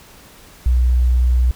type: tone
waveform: sine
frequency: 61.74 Hz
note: B1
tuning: in tune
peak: -11 dBFS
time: 0.66-1.51 s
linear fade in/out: 0 ms
effects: pink hiss -44 dBFS RMS until 1.55 s